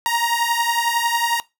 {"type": "beating tone pair", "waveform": "sawtooth", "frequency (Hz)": [932.3, 943.3], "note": ["A#5", "A#5"], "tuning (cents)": [0, 20], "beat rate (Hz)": 11, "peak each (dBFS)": -17, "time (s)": [0.06, 1.4], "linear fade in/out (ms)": 0, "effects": ["noise-tail reverb RT60 0.2 s tail -20 dB re dry"]}